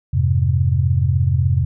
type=chord; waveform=sine; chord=F minor; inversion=none; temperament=equal; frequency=87.31 / 103.83 / 130.81 Hz; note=F2 / Ab2 / C3; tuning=0 / 0 / 0 cents; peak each=-17 / -20 / -17 dBFS; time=0.13-1.65 s; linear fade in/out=10 ms; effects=none